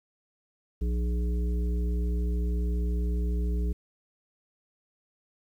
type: harmonic tone with a mistuned harmonic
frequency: 59.8 Hz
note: A#1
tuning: 45 cents sharp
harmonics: 1 / 3 / 5 / 7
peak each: -25 / -36 / -42 / -41 dBFS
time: 0.81-3.73 s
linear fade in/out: 10 ms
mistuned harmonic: 5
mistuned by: +41 cents
effects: 10-bit